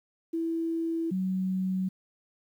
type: tone pair in turn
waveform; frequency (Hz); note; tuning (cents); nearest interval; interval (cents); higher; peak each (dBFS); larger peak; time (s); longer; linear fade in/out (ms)
sine; 329.6 / 187.4; E4 / F#3; 0 / +22; minor seventh; 978; first; -27 / -26; second; 0.33-1.11 / 1.11-1.89; neither; 10
effects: 10-bit